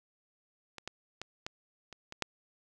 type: clicks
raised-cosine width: 0.2 ms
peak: -26 / -21 / -22 / -20 / -29 / -26 / -13 dBFS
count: 7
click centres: 0.783 / 0.876 / 1.216 / 1.465 / 1.927 / 2.124 / 2.223 s
effects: none